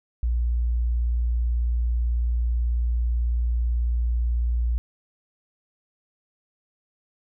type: tone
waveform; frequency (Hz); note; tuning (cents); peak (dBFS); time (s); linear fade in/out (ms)
sine; 59.1; A#1; +24; -20; 0.23-4.78; 0
effects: none